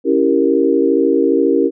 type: chord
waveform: sine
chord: C# diminished seventh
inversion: none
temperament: equal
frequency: 277.2 / 329.6 / 392 / 466.2 Hz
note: C#4 / E4 / G4 / Bb4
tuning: 0 / 0 / 0 / 0 cents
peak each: -16 dBFS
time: 0.04-1.71 s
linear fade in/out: 50 ms
effects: none